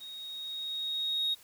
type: tone with level ramp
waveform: sine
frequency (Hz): 3754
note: A#7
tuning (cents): +11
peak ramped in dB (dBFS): -42 to -25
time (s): 0-1.35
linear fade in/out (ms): 20
effects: tanh soft clip ceiling -24 dBFS + white hiss -57 dBFS RMS until 1.43 s